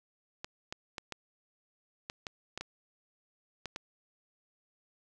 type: clicks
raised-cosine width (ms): 0.2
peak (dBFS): -21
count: 10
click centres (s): 0.445 / 0.725 / 0.982 / 1.123 / 2.099 / 2.268 / 2.576 / 2.61 / 3.657 / 3.761
effects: none